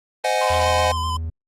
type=chord; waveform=square; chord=Ab dominant seventh; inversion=first; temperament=equal with one note detuned; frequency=517.5 / 622.3 / 740 / 830.6 Hz; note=C5 / Eb5 / Gb5 / Ab5; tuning=-19 / 0 / 0 / 0 cents; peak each=-24 dBFS; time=0.24-0.92 s; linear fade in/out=5 ms
type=tone with vibrato; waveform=square; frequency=1026 Hz; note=C6; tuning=34 cents flat; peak=-24 dBFS; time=0.41-1.17 s; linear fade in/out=5 ms; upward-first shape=square; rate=8 Hz; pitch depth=24 cents each way
type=tone with pitch glide; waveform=triangle; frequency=82.41 to 81.09 Hz; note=E2 to E2; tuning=0 to -28 cents; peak=-22 dBFS; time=0.5-1.3 s; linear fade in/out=5 ms; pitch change=-28 cents; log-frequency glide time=0.88-1.04 s
effects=low-pass 9000 Hz 12 dB/octave + Opus 24 kbps